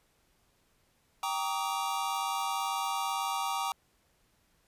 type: chord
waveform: square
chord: Eb major seventh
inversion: first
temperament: equal with one note detuned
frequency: 784 / 932.3 / 1146.5 / 1244.5 Hz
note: G5 / Bb5 / D6 / Eb6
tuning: 0 / 0 / -42 / 0 cents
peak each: -36 / -36 / -37 / -39 dBFS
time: 1.23-3.72 s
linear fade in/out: 2 ms
effects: pink hiss -70 dBFS RMS until 4.67 s + resampled to 32000 Hz